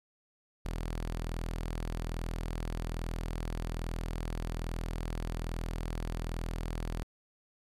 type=tone; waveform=sawtooth; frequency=41.2 Hz; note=E1; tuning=in tune; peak=-30 dBFS; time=0.65-7.03 s; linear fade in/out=0 ms; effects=resampled to 32000 Hz + 12-bit